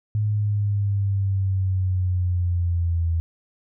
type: linear sweep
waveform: sine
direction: down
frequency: 106.4 to 82.41 Hz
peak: -19 dBFS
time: 0.15-3.2 s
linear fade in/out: 0 ms
effects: none